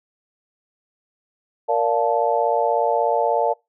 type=chord; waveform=sine; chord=Bb major seventh; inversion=none; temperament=just; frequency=466.2 / 582.7 / 699.2 / 874.1 Hz; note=Bb4 / D5 / F5 / A5; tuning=0 / -14 / +2 / -12 cents; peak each=-22 dBFS; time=1.68-3.54 s; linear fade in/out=20 ms; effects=noise-tail reverb RT60 0.2 s tail -24 dB re dry